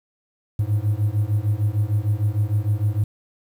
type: beating tone pair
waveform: triangle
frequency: 101.5 / 108.1 Hz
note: G#2 / A2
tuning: -39 / -30 cents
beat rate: 6.6 Hz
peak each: -19 dBFS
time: 0.59-3.04 s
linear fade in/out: 5 ms
effects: tanh soft clip ceiling -9 dBFS + 8-bit